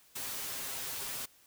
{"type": "noise with comb filter", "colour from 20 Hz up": "white", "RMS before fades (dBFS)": -39, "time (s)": [0.15, 1.26], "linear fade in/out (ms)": 10, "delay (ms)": 7.5, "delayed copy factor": 0.5, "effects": ["white hiss -63 dBFS RMS until 1.46 s"]}